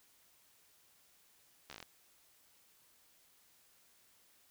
slowing click train, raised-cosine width 0.2 ms, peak -30 dBFS, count 8, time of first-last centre 1.7-1.827 s, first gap 13 ms, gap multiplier 1.11, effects white hiss -68 dBFS RMS until 4.5 s

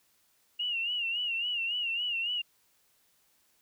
sine tone with vibrato, 2824 Hz, F7, 19 cents sharp, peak -29 dBFS, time 0.59-2.42 s, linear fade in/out 10 ms, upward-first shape sine, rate 3.6 Hz, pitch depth 85 cents each way, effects white hiss -69 dBFS RMS until 3.61 s

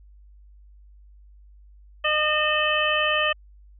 harmonic tone with a mistuned harmonic, 609 Hz, D#5, 37 cents flat, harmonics 1 / 2 / 3 / 4 / 5, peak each -26 / -26 / -26 / -26 / -26 dBFS, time 2.04-3.33 s, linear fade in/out 10 ms, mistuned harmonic 4, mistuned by +110 cents, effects added 50 Hz sine -47 dBFS peak until 3.79 s

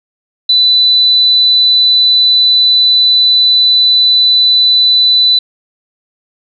sine tone, 3990 Hz, B7, 17 cents sharp, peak -5 dBFS, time 0.49-5.39 s, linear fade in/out 5 ms, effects none

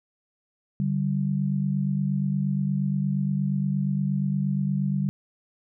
sine tone pair together, 144.49 / 193 Hz, D3 / G3, -28 / -27 cents, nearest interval perfect fourth, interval 501 cents, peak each -25 dBFS, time 0.8-5.09 s, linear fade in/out 0 ms, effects none

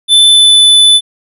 square tone with pitch glide, 3520 to 3498 Hz, A7 to A7, 0 to -11 cents, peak -3 dBFS, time 0.08-1.01 s, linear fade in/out 50 ms, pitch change -11 cents, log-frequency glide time 0.29-0.53 s, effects resampled to 32000 Hz

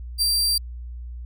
sawtooth tone with ADSR envelope, 4708 Hz, D8, 3 cents sharp, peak -14 dBFS, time 0.18-0.58 s, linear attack 39 ms, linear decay 13 ms, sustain -2 dB, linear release 4 ms, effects added 60 Hz sine -32 dBFS peak until 1.25 s

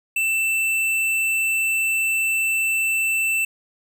sine tone with tanh clipping, 2665 Hz, E7, 18 cents sharp, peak -20 dBFS, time 0.16-3.45 s, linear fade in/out 5 ms, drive 16 dB, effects none

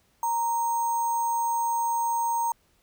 sine tone with sample-and-hold, 932.3 Hz, A#5, in tune, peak -23 dBFS, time 0.23-2.52 s, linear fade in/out 2 ms, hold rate 7350 Hz, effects pink hiss -66 dBFS RMS until 2.82 s

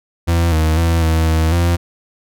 40% pulse tone with pitch steps, 84.5 / 78.9 / 83.4 / 80.7 / 80 / 85.9 Hz, E2 / D#2 / E2 / E2 / D#2 / F2, +43 / +25 / +21 / -36 / +49 / -28 cents, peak -11 dBFS, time 0.27-1.77 s, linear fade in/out 20 ms, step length 250 ms, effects none

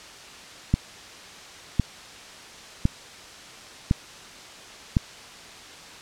click train, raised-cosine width 5 ms, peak -6 dBFS, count 5, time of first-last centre 0.74-4.968 s, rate 0.946 Hz, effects white hiss -43 dBFS RMS until 6.01 s + low-pass 6000 Hz 12 dB/octave

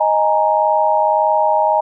sine chord, D# suspended fourth, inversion none, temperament equal, 622.3 / 830.6 / 932.3 Hz, D#5 / G#5 / A#5, 0 / 0 / 0 cents, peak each -16 dBFS, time 0-1.81 s, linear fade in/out 10 ms, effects none

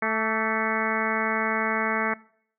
harmonic tone with a mistuned harmonic, 220 Hz, A3, in tune, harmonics 1 / 2 / 3 / 4 / 5 / 6 / 7 / 8 / 9 / 10, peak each -32 / -32 / -32 / -32 / -32 / -32 / -32 / -32 / -32 / -32 dBFS, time 0.02-2.14 s, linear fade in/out 5 ms, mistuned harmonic 5, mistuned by +49 cents, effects noise-tail reverb RT60 0.6 s tail -22 dB re dry

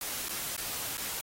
white noise with dropouts, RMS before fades -36 dBFS, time 0.01-1.21 s, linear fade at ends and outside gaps 2 ms, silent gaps 0.285-0.292 / 0.566-0.577 / 0.972-0.979 s, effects AAC 48 kbps

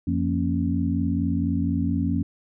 sine tone cluster, 88.4 / 172.6 / 231.8 / 276.2 Hz, F2 / F3 / A#3 / C#4, +22 / -20 / -10 / -6 cents, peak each -26 / -27 / -27 / -26 dBFS, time 0.07-2.23 s, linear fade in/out 5 ms, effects none

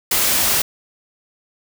white noise, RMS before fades -17 dBFS, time 0.11-0.62 s, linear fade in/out 5 ms, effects none

